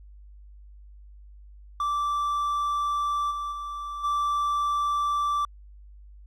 triangle tone with level steps, 1168 Hz, D6, 10 cents flat, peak -22 / -27 / -30 / -21 dBFS, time 1.8-5.45 s, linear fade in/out 2 ms, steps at 3.3 / 3.51 / 4.03 s, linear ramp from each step 20 ms, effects added 50 Hz sine -45 dBFS peak until 6.26 s

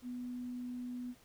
sine tone, 246.9 Hz, B3, in tune, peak -39 dBFS, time 0.02-1.15 s, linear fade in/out 50 ms, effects pink hiss -64 dBFS RMS until 1.24 s

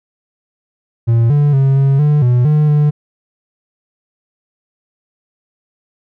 triangle tone with pitch steps, 115.9 / 145.8 / 135.6 / 137 / 148.4 / 122.9 / 151 / 148.4 Hz, A#2 / D3 / C#3 / C#3 / D3 / B2 / D3 / D3, -10 / -12 / -38 / -20 / +18 / -8 / +48 / +18 cents, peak -6 dBFS, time 1.07-2.91 s, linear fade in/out 20 ms, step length 230 ms, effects none

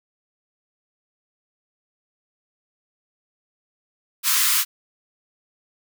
white high-pass noise, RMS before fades -19 dBFS, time 4.23-4.65 s, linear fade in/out 50 ms, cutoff 1000 Hz, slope 96 dB/octave, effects none

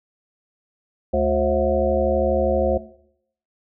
harmonic tone with a mistuned harmonic, 72.4 Hz, D2, 24 cents flat, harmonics 1 / 3 / 5 / 7 / 9 / 10, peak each -25 / -26 / -26 / -20 / -25 / -28 dBFS, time 1.13-2.78 s, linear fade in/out 10 ms, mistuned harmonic 7, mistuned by +88 cents, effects noise-tail reverb RT60 0.7 s tail -17 dB re dry

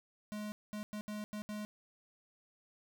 square tone bursts at uneven times, 210.4 Hz, G#3, 23 cents sharp, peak -40 dBFS, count 6, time 0.32-0.52 / 0.73-0.83 / 0.93-1.01 / 1.08-1.24 / 1.33-1.42 / 1.49-1.65 s, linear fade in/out 0 ms, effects none

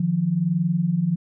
sine tone pair together, 153.9 / 175.1 Hz, D#3 / F3, -19 / +5 cents, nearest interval major second, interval 224 cents, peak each -24 / -20 dBFS, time 0-1.16 s, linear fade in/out 5 ms, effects none

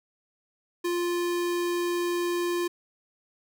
square tone, 349.2 Hz, F4, in tune, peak -26 dBFS, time 0.84-2.68 s, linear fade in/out 10 ms, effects none

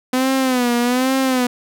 sawtooth tone with vibrato, 252.2 Hz, B3, 36 cents sharp, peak -11 dBFS, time 0.13-1.47 s, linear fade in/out 5 ms, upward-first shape sine, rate 1.2 Hz, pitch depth 93 cents each way, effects none

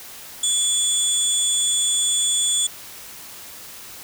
sine tone cluster, 3430 / 7020 / 8490 Hz, A7 / A8 / C9, -45 / -5 / +24 cents, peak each -22 dBFS, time 0.43-2.67 s, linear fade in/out 5 ms, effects white hiss -39 dBFS RMS until 4.03 s

